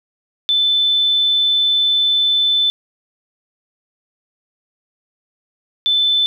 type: tone pair in turn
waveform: sine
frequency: 3520 / 3520 Hz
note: A7 / A7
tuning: 0 / 0 cents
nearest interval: unison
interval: 0 cents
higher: neither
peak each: -12 dBFS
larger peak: neither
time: 0.49-2.7 / 5.86-6.26 s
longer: first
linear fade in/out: 0 ms
effects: 8-bit